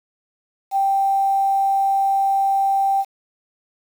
sine tone with quantisation, 784 Hz, G5, in tune, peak -15 dBFS, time 0.71-3.05 s, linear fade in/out 50 ms, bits 7, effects none

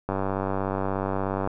click train, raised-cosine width 1 ms, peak -13 dBFS, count 135, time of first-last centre 0.09-1.474 s, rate 96.8 Hz, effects none

